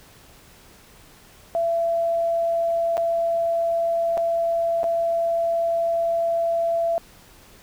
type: tone with dropouts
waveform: sine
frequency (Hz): 672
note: E5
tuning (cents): +33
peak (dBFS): -19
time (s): 1.55-6.98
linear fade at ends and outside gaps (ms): 0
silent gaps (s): 2.97-2.978 / 4.172-4.177 / 4.832-4.841
effects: pink hiss -50 dBFS RMS until 7.62 s